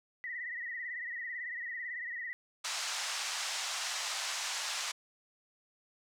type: tone with vibrato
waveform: sine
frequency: 1927 Hz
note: B6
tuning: 43 cents flat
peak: -37 dBFS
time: 0.24-2.33 s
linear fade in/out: 0 ms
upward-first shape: sine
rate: 18 Hz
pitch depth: 77 cents each way
type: band-pass noise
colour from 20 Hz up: white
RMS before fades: -37 dBFS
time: 2.64-4.92 s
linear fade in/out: 10 ms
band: 720 to 7100 Hz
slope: 24 dB/octave
effects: none